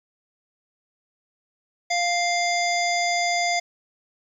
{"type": "harmonic tone", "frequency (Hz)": 698.5, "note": "F5", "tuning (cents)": 0, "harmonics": [1, 3, 5, 7, 9, 10], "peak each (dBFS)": [-23, -25, -34, -30, -35, -34], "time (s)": [1.9, 3.6], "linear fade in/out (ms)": 10, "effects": ["9-bit"]}